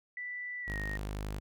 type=tone with pitch glide; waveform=sine; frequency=1975.5 to 1864.6 Hz; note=B6 to A#6; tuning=0 to 0 cents; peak=-37 dBFS; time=0.17-0.97 s; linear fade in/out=2 ms; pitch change=-100 cents; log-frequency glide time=0.61-0.78 s
type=tone; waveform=sawtooth; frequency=51.1 Hz; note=G#1; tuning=27 cents flat; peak=-32 dBFS; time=0.67-1.4 s; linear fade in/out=20 ms
effects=none